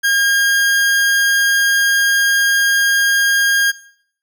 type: tone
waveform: 40% pulse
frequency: 1619 Hz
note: G#6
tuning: 45 cents flat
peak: -11 dBFS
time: 0.03-3.72 s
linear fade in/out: 20 ms
effects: noise-tail reverb RT60 0.6 s tail -18 dB re dry